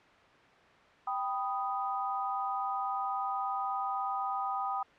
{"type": "chord", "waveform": "sine", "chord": "G augmented", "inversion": "none", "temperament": "equal", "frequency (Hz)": [784, 987.8, 1244.5], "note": ["G5", "B5", "D#6"], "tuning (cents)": [0, 0, 0], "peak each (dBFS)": [-34, -38, -34], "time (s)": [1.07, 4.83], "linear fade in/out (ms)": 5, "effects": ["white hiss -58 dBFS RMS until 4.98 s", "low-pass 2000 Hz 12 dB/octave"]}